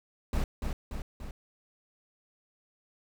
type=noise with echo; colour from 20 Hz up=brown; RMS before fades=-28 dBFS; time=0.33-0.44 s; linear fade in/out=2 ms; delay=290 ms; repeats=3; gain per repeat=-4 dB; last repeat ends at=1.31 s; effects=none